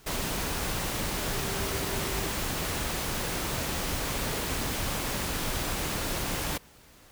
sine tone in noise, 392.6 Hz, G4, 3 cents sharp, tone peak -39 dBFS, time 1.32-2.33 s, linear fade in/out 10 ms, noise pink, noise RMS -31 dBFS, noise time 0.06-6.58 s, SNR -11 dB, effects pink hiss -55 dBFS RMS until 7.11 s

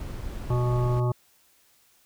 brown noise, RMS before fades -34 dBFS, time 0-1 s, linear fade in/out 2 ms
harmonic tone, 122.7 Hz, B2, 11 cents flat, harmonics 1 / 3 / 5 / 7 / 9 / 10, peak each -22 / -31 / -35 / -37 / -37 / -44 dBFS, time 0.5-1.12 s, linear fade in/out 5 ms
effects white hiss -62 dBFS RMS until 2.05 s

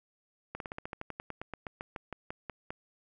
slowing click train, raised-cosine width 0.5 ms, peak -23 dBFS, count 20, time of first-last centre 0.55-2.705 s, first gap 52 ms, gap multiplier 1.08, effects none

